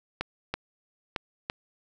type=clicks; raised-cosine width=0.3 ms; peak=-13 dBFS; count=4; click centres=0.21 / 0.54 / 1.162 / 1.499 s; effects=none